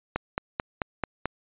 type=click train; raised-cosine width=0.5 ms; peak=-11 dBFS; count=6; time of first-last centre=0.16-1.256 s; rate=4.56 Hz; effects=resampled to 8000 Hz